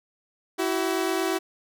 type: tone pair together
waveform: sawtooth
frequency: 329.6 / 378.2 Hz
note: E4 / F#4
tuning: 0 / +38 cents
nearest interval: major second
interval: 238 cents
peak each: -23 / -22 dBFS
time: 0.58-1.39 s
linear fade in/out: 20 ms
effects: none